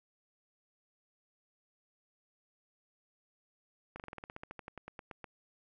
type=slowing click train; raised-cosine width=0.5 ms; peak=-29 dBFS; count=18; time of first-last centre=3.96-5.243 s; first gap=38 ms; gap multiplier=1.08; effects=none